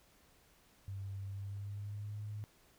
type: tone with pitch glide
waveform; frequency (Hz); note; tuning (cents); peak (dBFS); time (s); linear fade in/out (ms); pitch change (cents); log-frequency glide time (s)
sine; 98 to 105.03; G2 to G#2; 0 to +20; -40; 0.88-2.44; 0; +120; 1.27-2.21
effects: pink hiss -67 dBFS RMS until 2.78 s

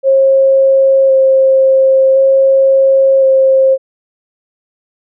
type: tone with vibrato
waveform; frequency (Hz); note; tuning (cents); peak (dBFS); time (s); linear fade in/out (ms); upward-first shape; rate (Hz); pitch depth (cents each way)
sine; 535; C5; +38; -5; 0.03-3.78; 50; square; 0.47; 10
effects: none

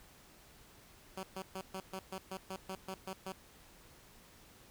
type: tone bursts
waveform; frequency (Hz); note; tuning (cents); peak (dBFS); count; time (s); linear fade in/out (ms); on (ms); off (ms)
10% pulse; 189.7; F#3; +43; -32; 12; 1.17-3.32; 2; 60; 130
effects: pink hiss -60 dBFS RMS until 4.7 s

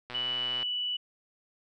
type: click train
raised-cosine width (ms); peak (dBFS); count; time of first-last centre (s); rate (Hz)
0.3; -24; 66; 0.1-0.628; 123
type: tone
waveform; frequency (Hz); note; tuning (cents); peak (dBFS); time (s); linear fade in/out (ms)
sine; 2960; F#7; 0; -29; 0.14-0.97; 10
effects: none

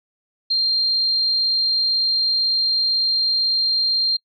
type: tone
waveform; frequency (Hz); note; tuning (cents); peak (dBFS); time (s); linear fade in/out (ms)
sine; 4186; C8; 0; -16; 0.5-4.17; 10
effects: noise-tail reverb RT60 0.1 s tail -26 dB re dry

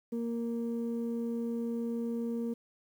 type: tone pair together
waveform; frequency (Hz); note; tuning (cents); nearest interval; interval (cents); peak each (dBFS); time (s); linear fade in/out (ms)
sine; 233.1 / 466.2; A#3 / A#4; 0 / 0; octave; 1200; -31 / -36; 0.12-2.54; 10
effects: tanh soft clip ceiling -27 dBFS + 10-bit

